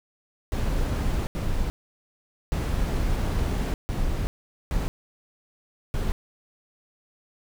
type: noise bursts at uneven times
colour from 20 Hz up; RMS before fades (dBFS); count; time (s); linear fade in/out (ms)
brown; -25; 6; 0.52-1.27 / 1.35-1.7 / 2.52-3.74 / 3.89-4.27 / 4.71-4.88 / 5.94-6.12; 0
effects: none